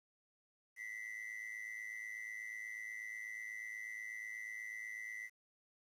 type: ring-modulated tone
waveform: triangle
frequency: 1999 Hz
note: B6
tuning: 20 cents sharp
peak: -39 dBFS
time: 0.76-5.3 s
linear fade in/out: 50 ms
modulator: 54.1 Hz
effects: resampled to 32000 Hz + 11-bit